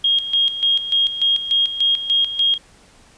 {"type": "tone with tremolo", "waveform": "sine", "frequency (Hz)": 3252, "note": "G#7", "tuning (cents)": -37, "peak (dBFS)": -13, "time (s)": [0.04, 2.58], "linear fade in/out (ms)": 5, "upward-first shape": "square", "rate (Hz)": 3.4, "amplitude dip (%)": 70, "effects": ["pink hiss -50 dBFS RMS until 3.17 s", "resampled to 22050 Hz"]}